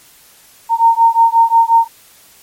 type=beating tone pair; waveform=sine; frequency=915 / 920.6 Hz; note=A#5 / A#5; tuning=-32 / -22 cents; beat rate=5.6 Hz; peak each=-10 dBFS; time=0.69-1.88 s; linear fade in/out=50 ms; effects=white hiss -45 dBFS RMS until 2.42 s + MP3 64 kbps